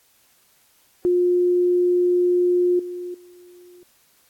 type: tone with level steps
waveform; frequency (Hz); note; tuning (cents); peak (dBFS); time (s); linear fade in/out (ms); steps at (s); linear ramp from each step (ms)
sine; 356.1; F4; +34; -15 / -28 / -44; 1.05-3.83; 0; 2.79 / 3.14; 5
effects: white hiss -59 dBFS RMS until 4.29 s + AAC 64 kbps